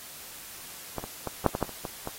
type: clicks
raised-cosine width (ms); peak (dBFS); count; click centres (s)
1; -18 / -22 / -17 / -6 / -14 / -11 / -27 / -20 / -19; 9; 0.983 / 1.04 / 1.273 / 1.463 / 1.551 / 1.627 / 1.693 / 1.852 / 2.074
effects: white hiss -44 dBFS RMS until 2.18 s + AAC 48 kbps